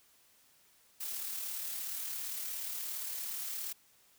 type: noise with amplitude modulation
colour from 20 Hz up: blue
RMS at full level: -38 dBFS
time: 1-3.73 s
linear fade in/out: 10 ms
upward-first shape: sine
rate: 37.2 Hz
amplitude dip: 30%
effects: white hiss -66 dBFS RMS until 4.18 s